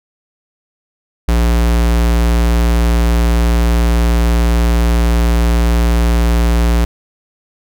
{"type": "tone", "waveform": "square", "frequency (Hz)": 58.27, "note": "A#1", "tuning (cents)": 0, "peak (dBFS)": -10, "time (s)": [1.28, 6.85], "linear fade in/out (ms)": 5, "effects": []}